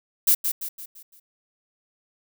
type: noise with echo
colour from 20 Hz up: violet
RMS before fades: -17 dBFS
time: 0.27-0.35 s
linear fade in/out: 10 ms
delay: 170 ms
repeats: 5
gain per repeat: -7 dB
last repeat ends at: 1.2 s
effects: none